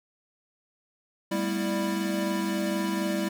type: tone cluster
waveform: square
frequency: 197.6 / 221.6 / 244.4 / 328.7 / 595 Hz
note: G3 / A3 / B3 / E4 / D5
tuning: +14 / +13 / -18 / -5 / +22 cents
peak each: -30 / -38 / -38 / -31 / -38 dBFS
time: 1.31-3.29 s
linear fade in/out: 10 ms
effects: none